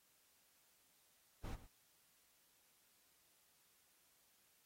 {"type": "noise with echo", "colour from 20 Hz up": "brown", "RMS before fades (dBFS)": -45, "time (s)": [1.43, 1.56], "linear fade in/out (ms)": 20, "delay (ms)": 110, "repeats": 1, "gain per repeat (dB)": -14, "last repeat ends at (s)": 1.67, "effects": ["white hiss -74 dBFS RMS until 4.65 s", "AAC 48 kbps"]}